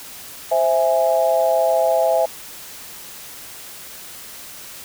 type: chord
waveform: sine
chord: C augmented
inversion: none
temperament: equal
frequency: 523.3 / 659.3 / 830.6 Hz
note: C5 / E5 / G#5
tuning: 0 / 0 / 0 cents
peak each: -20 / -16 / -22 dBFS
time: 0.51-2.26 s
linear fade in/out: 10 ms
effects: white hiss -37 dBFS RMS until 4.84 s